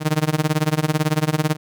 sawtooth tone with tremolo, 154.4 Hz, D#3, 13 cents flat, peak -10 dBFS, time 0-1.57 s, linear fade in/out 50 ms, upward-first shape sine, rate 18 Hz, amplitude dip 95%, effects none

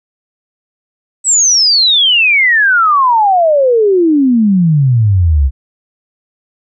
sine exponential sweep, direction down, 8010 to 63.9 Hz, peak -6 dBFS, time 1.24-5.51 s, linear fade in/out 50 ms, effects none

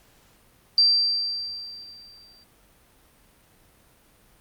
sine tone with exponential decay, 4699 Hz, D8, in tune, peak -13 dBFS, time 0.78-2.44 s, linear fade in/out 1 ms, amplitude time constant 360 ms, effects pink hiss -58 dBFS RMS until 4.4 s + Opus 48 kbps

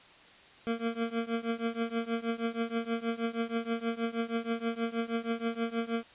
25% pulse tone with tremolo, 230.3 Hz, A#3, 21 cents flat, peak -23 dBFS, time 0.67-6.03 s, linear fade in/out 0 ms, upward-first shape triangle, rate 6.3 Hz, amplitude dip 95%, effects white hiss -55 dBFS RMS until 6.14 s + resampled to 8000 Hz

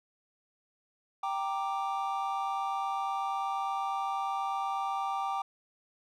triangle chord, G minor, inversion none, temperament equal with one note detuned, 784 / 932.3 / 1179.4 Hz, G5 / Bb5 / D6, 0 / 0 / +7 cents, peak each -31 / -36 / -33 dBFS, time 1.23-5.42 s, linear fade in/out 5 ms, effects none

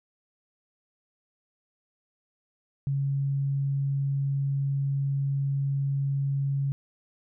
sine tone, 138.59 Hz, C#3, in tune, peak -24 dBFS, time 2.87-6.72 s, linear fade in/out 0 ms, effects none

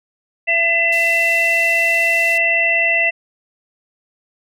harmonic tone, 671 Hz, E5, 31 cents sharp, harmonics 1 / 3 / 4, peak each -22 / -16 / -16 dBFS, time 0.47-3.11 s, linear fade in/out 20 ms
pink band-pass noise, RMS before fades -35 dBFS, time 0.92-2.38 s, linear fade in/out 5 ms, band 3600 to 15000 Hz, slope 48 dB/octave
effects none

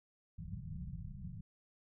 white low-pass noise, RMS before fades -45 dBFS, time 0.38-1.41 s, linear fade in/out 10 ms, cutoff 190 Hz, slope 96 dB/octave, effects none

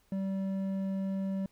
sine tone with hard clipping, 193 Hz, G3, 27 cents flat, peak -32 dBFS, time 0.12-1.46 s, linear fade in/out 2 ms, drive 6 dB, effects pink hiss -69 dBFS RMS until 1.51 s

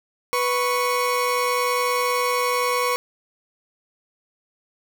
30% pulse tone pair together, 493.6 / 1108 Hz, B4 / C#6, -1 / -1 cents, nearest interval octave + major second, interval 1400 cents, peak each -20 dBFS, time 0.33-2.96 s, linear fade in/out 0 ms, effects none

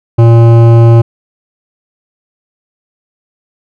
sine tone with hard clipping, 116 Hz, A#2, 8 cents flat, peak -3 dBFS, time 0.18-1.02 s, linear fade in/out 10 ms, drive 14 dB, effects none

